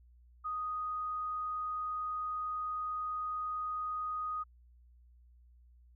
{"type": "tone", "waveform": "sine", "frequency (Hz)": 1244.5, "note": "D#6", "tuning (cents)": 0, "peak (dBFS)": -34, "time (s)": [0.44, 4.44], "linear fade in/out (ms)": 20, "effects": ["added 60 Hz sine -58 dBFS peak until 5.95 s"]}